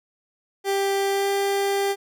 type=tone with pitch glide; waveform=30% pulse; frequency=394 to 397.2 Hz; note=G4 to G4; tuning=+9 to +23 cents; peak=-18 dBFS; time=0.64-1.96 s; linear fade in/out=50 ms; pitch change=+14 cents; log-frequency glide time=1.09-1.29 s; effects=none